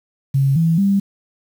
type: tone with pitch steps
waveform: sine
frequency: 136.8 / 164.57 / 197.99 Hz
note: C#3 / E3 / G3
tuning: -23 / -3 / +18 cents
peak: -12 dBFS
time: 0.34-1 s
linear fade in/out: 10 ms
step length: 220 ms
effects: 7-bit